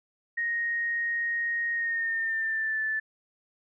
sine tone with pitch glide, 1868 to 1753 Hz, A#6 to A6, +3 to -7 cents, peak -26 dBFS, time 0.37-3 s, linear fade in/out 10 ms, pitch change -110 cents, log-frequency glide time 1.73-2.8 s, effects none

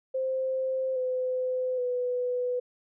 sine tone with pitch steps, 523.3 / 509.3 / 495.6 Hz, C5 / C5 / B4, 0 / -47 / +6 cents, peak -26 dBFS, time 0.14-2.6 s, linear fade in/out 10 ms, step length 820 ms, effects none

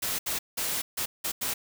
white noise bursts at uneven times, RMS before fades -30 dBFS, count 6, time 0.02-0.19 / 0.26-0.39 / 0.57-0.82 / 0.97-1.06 / 1.24-1.32 / 1.41-1.54 s, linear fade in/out 10 ms, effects none

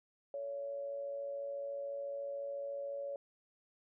sine tone with amplitude modulation, 562 Hz, C#5, 24 cents sharp, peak -36 dBFS, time 0.34-3.16 s, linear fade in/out 2 ms, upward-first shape sine, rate 114 Hz, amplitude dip 45%, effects none

